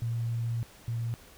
sine tone pair in turn, 116.54 / 116.54 Hz, A#2 / A#2, 0 / 0 cents, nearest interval unison, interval 0 cents, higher neither, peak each -28 / -29 dBFS, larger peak first, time 0.02-0.63 / 0.88-1.14 s, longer first, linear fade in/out 0 ms, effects pink hiss -54 dBFS RMS until 1.37 s

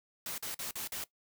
white noise bursts, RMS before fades -39 dBFS, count 5, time 0.26-1.04 s, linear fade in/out 2 ms, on 120 ms, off 45 ms, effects noise-tail reverb RT60 0.1 s tail -18 dB re dry

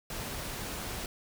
pink noise, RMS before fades -38 dBFS, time 0.1-1.06 s, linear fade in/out 2 ms, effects none

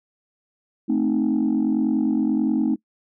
sine chord, A diminished, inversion none, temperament equal, 220 / 261.6 / 311.1 Hz, A3 / C4 / Eb4, 0 / 0 / 0 cents, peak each -21 dBFS, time 0.88-2.76 s, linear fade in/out 20 ms, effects noise-tail reverb RT60 0.1 s tail -22 dB re dry + tanh soft clip ceiling -13 dBFS

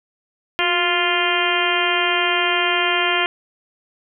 harmonic tone with a mistuned harmonic, 349.2 Hz, F4, in tune, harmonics 1 / 2 / 3 / 4 / 5 / 6 / 7 / 8 / 9, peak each -25 / -25 / -25 / -25 / -25 / -25 / -25 / -25 / -25 dBFS, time 0.59-3.26 s, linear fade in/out 0 ms, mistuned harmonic 1, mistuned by +56 cents, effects none

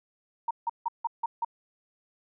sine tone bursts, 930 Hz, A#5, 4 cents flat, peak -25 dBFS, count 6, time 0.48-1.448 s, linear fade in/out 5 ms, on 28 ms, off 160 ms, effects none

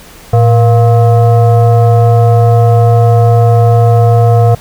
sine tone with frequency modulation, 112.2 Hz, A2, 34 cents sharp, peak -3 dBFS, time 0.33-4.55 s, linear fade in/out 5 ms, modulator 588 Hz, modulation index 0.75, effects pink hiss -35 dBFS RMS until 4.6 s

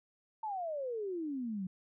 sine exponential sweep, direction down, 900 to 180 Hz, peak -35 dBFS, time 0.43-1.67 s, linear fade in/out 5 ms, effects none

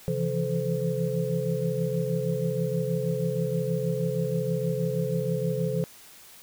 sine tone cluster, 133.1 / 164.2 / 170.5 / 432.9 / 514 Hz, C3 / E3 / F3 / A4 / C5, +30 / -6 / -41 / -28 / -31 cents, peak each -31 dBFS, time 0.08-5.84 s, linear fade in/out 0 ms, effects white hiss -50 dBFS RMS until 6.42 s

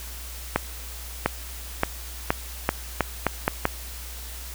accelerating click train, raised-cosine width 0.5 ms, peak -4 dBFS, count 9, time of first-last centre 0.56-3.654 s, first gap 700 ms, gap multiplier 0.82, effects added 60 Hz sine -37 dBFS peak until 4.54 s + white hiss -40 dBFS RMS until 4.54 s

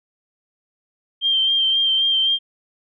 sine tone with vibrato, 3162 Hz, G7, 14 cents sharp, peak -15 dBFS, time 1.21-2.39 s, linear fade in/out 50 ms, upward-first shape sine, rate 3.8 Hz, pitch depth 23 cents each way, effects none

